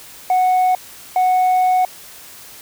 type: tone bursts at uneven times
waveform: sine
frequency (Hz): 738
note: F#5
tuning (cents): -5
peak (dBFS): -9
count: 2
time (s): 0.3-0.75 / 1.16-1.85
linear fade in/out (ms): 2
effects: tanh soft clip ceiling -11 dBFS + white hiss -39 dBFS RMS until 2.61 s